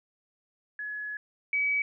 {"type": "tone pair in turn", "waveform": "sine", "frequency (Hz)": [1694, 2279], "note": ["G#6", "C#7"], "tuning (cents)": [34, 47], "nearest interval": "perfect fourth", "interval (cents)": 513, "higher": "second", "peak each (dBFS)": [-33, -24], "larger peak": "second", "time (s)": [[0.79, 1.17], [1.53, 1.82]], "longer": "first", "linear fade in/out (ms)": 2, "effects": []}